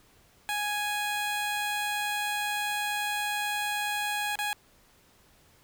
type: tone with dropouts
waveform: 15% pulse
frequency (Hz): 830.6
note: G#5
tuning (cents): 0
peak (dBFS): -22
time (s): 0.49-4.53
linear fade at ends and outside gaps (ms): 0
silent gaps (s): 4.355-4.389
effects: pink hiss -61 dBFS RMS until 5.63 s